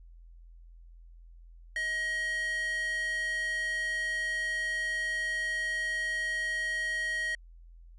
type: tone with high-pass filter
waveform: square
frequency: 631 Hz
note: D#5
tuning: 24 cents sharp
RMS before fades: -32 dBFS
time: 1.76-7.35 s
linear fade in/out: 2 ms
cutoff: 1700 Hz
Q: 8.3
effects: added 42 Hz sine -49 dBFS peak until 7.98 s + resampled to 24000 Hz